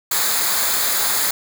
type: noise with comb filter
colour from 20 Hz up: white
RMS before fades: -19 dBFS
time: 0.11-1.31 s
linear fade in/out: 5 ms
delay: 0.35 ms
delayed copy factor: -0.65
effects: none